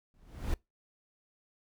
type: noise with exponential growth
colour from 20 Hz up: brown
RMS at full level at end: -28 dBFS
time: 0.14-0.54 s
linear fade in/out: 1 ms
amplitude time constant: 86 ms
effects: noise-tail reverb RT60 0.2 s tail -24 dB re dry